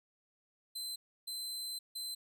sawtooth tone bursts at uneven times, 4070 Hz, C8, 49 cents flat, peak -36 dBFS, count 3, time 0.75-0.96 / 1.27-1.79 / 1.95-2.15 s, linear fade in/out 10 ms, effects none

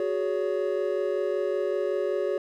triangle chord, F# suspended second, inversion none, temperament equal with one note detuned, 370 / 415.3 / 562.8 Hz, F#4 / G#4 / C#5, 0 / 0 / +26 cents, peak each -27 dBFS, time 0-2.38 s, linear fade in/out 2 ms, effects none

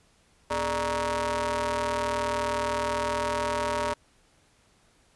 sawtooth ring-modulated tone, 174.4 Hz, F3, 2 cents flat, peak -19 dBFS, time 0.5-3.94 s, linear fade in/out 10 ms, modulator 765 Hz, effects pink hiss -63 dBFS RMS until 5.15 s + resampled to 24000 Hz

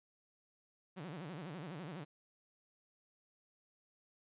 sawtooth tone with vibrato, 164.81 Hz, E3, in tune, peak -40 dBFS, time 0.96-2.05 s, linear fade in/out 20 ms, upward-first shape sine, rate 12 Hz, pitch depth 260 cents each way, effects resampled to 8000 Hz + 13-bit

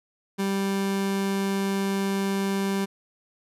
30% pulse tone, 196 Hz, G3, in tune, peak -21 dBFS, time 0.38-2.86 s, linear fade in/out 20 ms, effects resampled to 32000 Hz

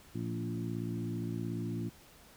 harmonic tone with a mistuned harmonic, 57.3 Hz, A#1, 29 cents flat, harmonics 2 / 3 / 4 / 5 / 6, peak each -38 / -40 / -41 / -42 / -43 dBFS, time 0.14-1.9 s, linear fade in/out 20 ms, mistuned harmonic 3, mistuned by +16 cents, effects pink hiss -58 dBFS RMS until 2.36 s

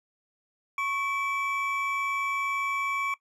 triangle tone pair together, 1103 / 2311 Hz, C#6 / D7, -9 / -28 cents, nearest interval octave + minor second, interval 1281 cents, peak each -28 dBFS, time 0.78-3.14 s, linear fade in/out 2 ms, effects noise-tail reverb RT60 0.1 s tail -19 dB re dry + resampled to 32000 Hz

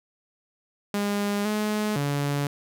sawtooth tone with pitch steps, 203.7 / 211.9 / 143 Hz, G#3 / G#3 / D3, -33 / +35 / -46 cents, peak -20 dBFS, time 0.94-2.47 s, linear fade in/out 2 ms, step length 510 ms, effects none

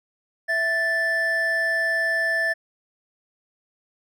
triangle tone pair together, 659.3 / 1760 Hz, E5 / A6, 0 / 0 cents, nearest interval octave + perfect fourth, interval 1700 cents, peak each -26 / -19 dBFS, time 0.48-2.54 s, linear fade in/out 20 ms, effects none

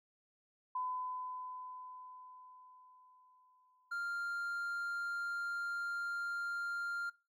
sine tone with exponential decay, 1009 Hz, B5, 37 cents sharp, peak -35 dBFS, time 0.75-4.25 s, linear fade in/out 5 ms, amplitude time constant 760 ms
triangle tone, 1396 Hz, F6, 1 cent flat, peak -35 dBFS, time 3.91-7.1 s, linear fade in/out 10 ms
effects noise-tail reverb RT60 0.3 s tail -20 dB re dry

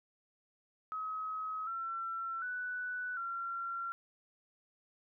sine tone with pitch steps, 1275 / 1349 / 1487 / 1370 Hz, D#6 / E6 / F#6 / F6, +42 / +40 / +8 / -34 cents, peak -36 dBFS, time 0.92-3.92 s, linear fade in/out 0 ms, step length 750 ms, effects none

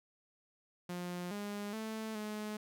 sawtooth tone with pitch steps, 177.4 / 204.8 / 219.9 / 212.2 Hz, F3 / G#3 / A3 / G#3, +27 / -24 / -1 / +38 cents, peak -35 dBFS, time 0.89-2.57 s, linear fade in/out 5 ms, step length 420 ms, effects none

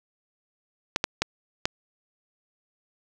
clicks, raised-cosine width 0.2 ms, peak -5 dBFS, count 4, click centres 0.961 / 1.041 / 1.22 / 1.655 s, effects none

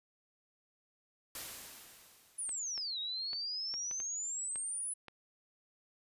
white noise with exponential decay, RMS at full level -42 dBFS, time 1.35-3.06 s, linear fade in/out 2 ms, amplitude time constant 370 ms
sine exponential two-way sweep, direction down then up, 10170 to 3748 to 10170 Hz, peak -36 dBFS, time 2.38-4.94 s, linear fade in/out 10 ms, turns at 2.99 s
clicks, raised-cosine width 0.3 ms, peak -32 dBFS, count 8, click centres 2.492 / 2.778 / 3.332 / 3.74 / 3.912 / 4.002 / 4.558 / 5.083 s
effects resampled to 32000 Hz

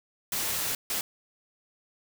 white noise bursts at uneven times, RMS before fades -30 dBFS, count 2, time 0.32-0.75 / 0.9-1.01 s, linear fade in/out 2 ms, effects none

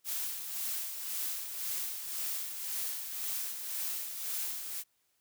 blue noise with tremolo, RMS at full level -35 dBFS, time 0.04-4.84 s, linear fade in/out 50 ms, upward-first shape sine, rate 1.9 Hz, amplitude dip 50%, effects white hiss -75 dBFS RMS until 5.2 s

